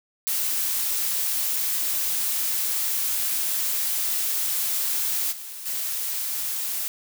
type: noise with level steps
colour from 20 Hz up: blue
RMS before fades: -25 / -37 / -28 dBFS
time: 0.27-6.88 s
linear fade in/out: 0 ms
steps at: 5.31 / 5.65 s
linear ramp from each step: 20 ms
effects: none